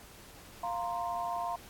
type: chord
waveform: sine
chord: F suspended fourth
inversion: none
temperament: equal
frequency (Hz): 698.5 / 932.3 / 1046.5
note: F5 / Bb5 / C6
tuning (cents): 0 / 0 / 0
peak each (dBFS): -35 / -37 / -38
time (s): 0.63-1.56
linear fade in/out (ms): 5
effects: pink hiss -53 dBFS RMS until 1.69 s + AAC 64 kbps